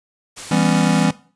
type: noise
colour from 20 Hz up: white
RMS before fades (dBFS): -32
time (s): 0.36-1.06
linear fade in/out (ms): 20
type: chord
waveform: square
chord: C# half-diminished seventh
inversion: first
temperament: just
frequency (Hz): 166.31 / 199.57 / 249.5 / 277.2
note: E3 / G3 / B3 / C#4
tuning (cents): +16 / +31 / +18 / 0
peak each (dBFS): -19 / -20 / -21 / -23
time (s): 0.51-1.11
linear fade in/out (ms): 5
effects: noise-tail reverb RT60 0.4 s tail -18 dB re dry + resampled to 22050 Hz